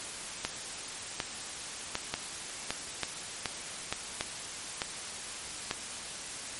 two click trains, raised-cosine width 0.2 ms, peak -12 / -12 dBFS, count 6 / 5, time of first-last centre 0.45-4.209 / 2.14-5.711 s, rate 1.33 / 1.12 Hz, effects white hiss -40 dBFS RMS until 6.59 s + MP3 48 kbps

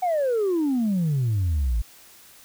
sine exponential sweep, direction down, 756 to 51.9 Hz, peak -18 dBFS, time 0.02-1.82 s, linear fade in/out 10 ms, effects tanh soft clip ceiling -18 dBFS + white hiss -50 dBFS RMS until 2.44 s

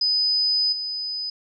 sine tone with level steps, 5000 Hz, D#8, 8 cents sharp, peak -18 / -26 dBFS, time 0.01-1.3 s, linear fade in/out 5 ms, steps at 0.72 s, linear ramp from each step 10 ms, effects none

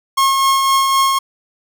45% pulse tone with tremolo, 1082 Hz, C#6, 42 cents flat, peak -10 dBFS, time 0.17-1.19 s, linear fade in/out 10 ms, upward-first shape triangle, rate 3.9 Hz, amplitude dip 35%, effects none

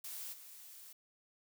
blue noise with level steps, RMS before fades -45 / -54 dBFS, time 0.04-0.93 s, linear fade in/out 5 ms, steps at 0.32 s, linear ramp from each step 20 ms, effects none

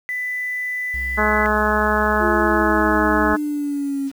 sine tone, 1994 Hz, B6, 16 cents sharp, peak -22 dBFS, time 0.09-1.46 s, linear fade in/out 0 ms
triangle tone with pitch glide, 64.7 to 66.94 Hz, C2 to C2, -19 to +40 cents, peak -25 dBFS, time 0.94-3.34 s, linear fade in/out 0 ms, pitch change +59 cents, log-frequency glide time 1.51-1.83 s
harmonic tone, 212.4 Hz, G#3, 39 cents sharp, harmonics 1 / 2 / 3 / 4 / 5 / 6 / 7 / 8, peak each -24 / -24 / -24 / -24 / -24 / -24 / -24 / -24 dBFS, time 1.17-3.37 s, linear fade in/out 20 ms
sine exponential sweep, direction down, 349.2 to 271.9 Hz, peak -20 dBFS, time 2.19-4.12 s, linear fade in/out 50 ms
effects 7-bit

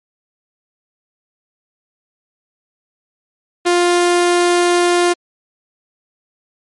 sawtooth tone, 351.1 Hz, F4, 9 cents sharp, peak -7 dBFS, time 3.65-5.14 s, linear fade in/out 20 ms, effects MP3 48 kbps

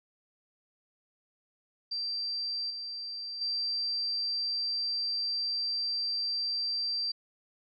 sine tone with level steps, 4699 Hz, D8, in tune, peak -31 / -36 / -29 dBFS, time 1.91-7.12 s, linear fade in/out 10 ms, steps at 2.7 / 3.41 s, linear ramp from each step 5 ms, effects none

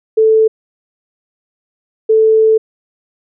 sine tone bursts at uneven times, 440 Hz, A4, in tune, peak -6 dBFS, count 2, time 0.17-0.48 / 2.09-2.58 s, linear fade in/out 10 ms, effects none

